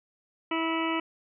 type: harmonic tone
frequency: 326.4 Hz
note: E4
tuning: 17 cents flat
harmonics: 1 / 2 / 3 / 4 / 6 / 7 / 8 / 9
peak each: -29 / -37 / -33 / -35 / -38 / -37 / -39 / -38 dBFS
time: 0.51-1 s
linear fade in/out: 5 ms
effects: none

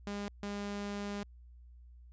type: tone bursts at uneven times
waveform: sawtooth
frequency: 203.1 Hz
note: G#3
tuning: 38 cents flat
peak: -33 dBFS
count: 2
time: 0.07-0.28 / 0.43-1.23 s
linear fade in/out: 0 ms
effects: added 60 Hz sine -52 dBFS peak until 2.12 s + resampled to 16000 Hz

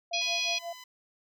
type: tone with tremolo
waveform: sine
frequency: 684 Hz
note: F5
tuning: 36 cents flat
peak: -33 dBFS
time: 0.11-0.73 s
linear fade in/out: 5 ms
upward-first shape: sine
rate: 5.6 Hz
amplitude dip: 95%
type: harmonic tone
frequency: 830.6 Hz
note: G#5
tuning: in tune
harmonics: 3 / 4 / 5 / 6 / 7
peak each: -31 / -33 / -35 / -37 / -38 dBFS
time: 0.13-0.59 s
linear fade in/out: 10 ms
type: tone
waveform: 10% pulse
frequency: 1007 Hz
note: B5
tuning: 33 cents sharp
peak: -37 dBFS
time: 0.21-0.84 s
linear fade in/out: 5 ms
effects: none

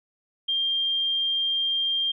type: tone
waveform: sine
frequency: 3193 Hz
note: G7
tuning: 31 cents sharp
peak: -22 dBFS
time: 0.48-2.12 s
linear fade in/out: 10 ms
effects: none

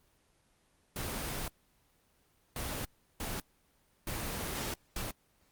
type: noise bursts at uneven times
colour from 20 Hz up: pink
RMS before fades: -37 dBFS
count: 5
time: 0.96-1.48 / 2.56-2.85 / 3.2-3.4 / 4.07-4.74 / 4.96-5.11 s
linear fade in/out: 2 ms
effects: pink hiss -70 dBFS RMS until 5.51 s + Opus 24 kbps

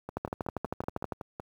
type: two click trains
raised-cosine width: 1 ms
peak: -23 / -17 dBFS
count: 8 / 13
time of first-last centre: 0.09-1.398 / 0.17-1.122 s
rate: 5.35 / 12.6 Hz
effects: high-pass 60 Hz 12 dB/octave + 9-bit

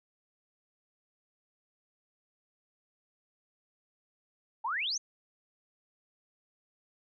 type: exponential sweep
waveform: sine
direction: up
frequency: 829 to 6645 Hz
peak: -30 dBFS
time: 4.64-4.98 s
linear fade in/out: 10 ms
effects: none

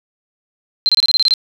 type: tone bursts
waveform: sine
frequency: 4124 Hz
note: C8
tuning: 26 cents flat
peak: -9 dBFS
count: 9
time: 0.86-1.338 s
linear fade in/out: 0 ms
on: 30 ms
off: 26 ms
effects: none

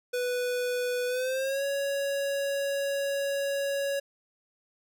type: tone with pitch glide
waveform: square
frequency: 494 to 557.7 Hz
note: B4 to C#5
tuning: 0 to +10 cents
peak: -28 dBFS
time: 0.13-4 s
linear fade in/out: 10 ms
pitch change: +210 cents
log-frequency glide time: 1.07-1.64 s
effects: none

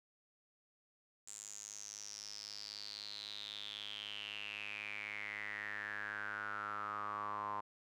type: tone with band-pass filter sweep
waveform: sawtooth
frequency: 103.83 Hz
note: G#2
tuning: in tune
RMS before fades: -45 dBFS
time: 1.27-7.61 s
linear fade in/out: 10 ms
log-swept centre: 7500 to 1000 Hz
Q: 8.9
effects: none

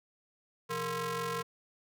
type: ring-modulated tone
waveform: sawtooth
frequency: 293.7 Hz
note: D4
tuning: in tune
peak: -26 dBFS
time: 0.69-1.43 s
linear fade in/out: 20 ms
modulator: 757 Hz
effects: none

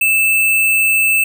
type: tone with sample-and-hold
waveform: sine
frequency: 2637 Hz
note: E7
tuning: in tune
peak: -10 dBFS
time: 0.01-1.24 s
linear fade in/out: 5 ms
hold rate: 11025 Hz
effects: none

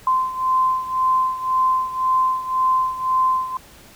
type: beating tone pair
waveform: sine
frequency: 1035 / 1036.9 Hz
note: C6 / C6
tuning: -19 / -16 cents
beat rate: 1.9 Hz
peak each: -18 / -22 dBFS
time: 0.07-3.57 s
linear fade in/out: 2 ms
effects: pink hiss -46 dBFS RMS until 3.95 s

